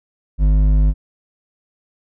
sine tone with hard clipping, 51 Hz, G#1, 31 cents flat, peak -12 dBFS, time 0.38-0.94 s, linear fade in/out 50 ms, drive 8 dB, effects none

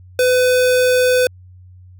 square tone, 503 Hz, B4, 32 cents sharp, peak -12 dBFS, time 0.19-1.27 s, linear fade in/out 2 ms, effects added 91 Hz sine -39 dBFS peak until 1.99 s

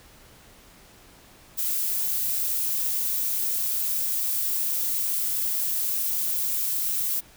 violet noise, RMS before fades -26 dBFS, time 1.57-7.21 s, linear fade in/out 20 ms, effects pink hiss -52 dBFS RMS until 7.36 s

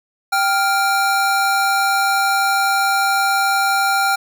square tone pair together, 784 / 1396.9 Hz, G5 / F6, 0 / 0 cents, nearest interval minor seventh, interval 1000 cents, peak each -18 / -18 dBFS, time 0.32-4.16 s, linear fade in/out 10 ms, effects none

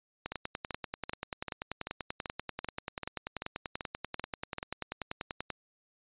two click trains, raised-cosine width 0.3 ms, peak -19 / -20 dBFS, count 55 / 12, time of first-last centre 0.26-5.503 / 0.32-4.584 s, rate 10.3 / 2.58 Hz, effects resampled to 8000 Hz

